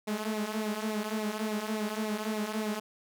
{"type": "tone with flanger", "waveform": "sawtooth", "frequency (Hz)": 214.4, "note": "A3", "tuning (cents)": -45, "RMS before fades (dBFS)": -33, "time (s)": [0.07, 2.8], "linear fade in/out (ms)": 10, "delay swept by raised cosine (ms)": [0.61, 5.21], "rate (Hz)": 3.5, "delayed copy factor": -0.7, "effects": []}